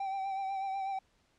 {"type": "tone with vibrato", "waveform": "triangle", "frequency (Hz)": 777, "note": "G5", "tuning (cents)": -16, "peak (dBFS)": -31, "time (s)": [0, 0.99], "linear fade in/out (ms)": 5, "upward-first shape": "triangle", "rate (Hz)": 8.1, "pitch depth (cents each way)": 39, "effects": ["pink hiss -71 dBFS RMS until 1.38 s", "low-pass 7000 Hz 12 dB/octave"]}